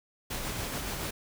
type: noise with tremolo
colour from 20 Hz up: pink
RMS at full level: -34 dBFS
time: 0.3-1.11 s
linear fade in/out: 10 ms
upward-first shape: sine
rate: 7 Hz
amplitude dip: 25%
effects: none